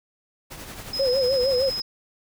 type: noise with tremolo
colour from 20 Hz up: pink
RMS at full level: -36 dBFS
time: 0.5-1.81 s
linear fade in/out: 20 ms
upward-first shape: triangle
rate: 11 Hz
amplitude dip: 55%
type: tone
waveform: sine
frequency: 5110 Hz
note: D#8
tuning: 45 cents sharp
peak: -26 dBFS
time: 0.93-1.82 s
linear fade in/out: 5 ms
type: tone with vibrato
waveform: sine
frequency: 519 Hz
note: C5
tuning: 14 cents flat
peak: -19 dBFS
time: 0.99-1.7 s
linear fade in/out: 10 ms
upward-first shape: sine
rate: 6.5 Hz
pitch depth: 100 cents each way
effects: none